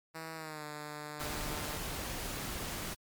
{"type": "tone with pitch glide", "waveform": "5% pulse", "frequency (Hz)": [161.3, 149.63], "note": ["E3", "D3"], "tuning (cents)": [-37, 33], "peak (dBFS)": -30, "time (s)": [0.14, 1.78], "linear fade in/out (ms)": 20, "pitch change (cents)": -130, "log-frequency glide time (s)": [0.35, 0.65]}
{"type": "noise", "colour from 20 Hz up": "pink", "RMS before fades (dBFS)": -39, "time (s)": [1.19, 2.95], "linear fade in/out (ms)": 20}
{"effects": ["MP3 96 kbps"]}